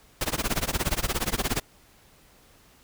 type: noise with tremolo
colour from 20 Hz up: pink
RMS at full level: -24 dBFS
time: 0.21-1.6 s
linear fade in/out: 2 ms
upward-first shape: sine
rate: 17 Hz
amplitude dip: 95%
effects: pink hiss -57 dBFS RMS until 2.83 s